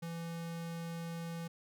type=tone; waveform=square; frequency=167.4 Hz; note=E3; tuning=27 cents sharp; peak=-40 dBFS; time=0.02-1.48 s; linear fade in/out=10 ms; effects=none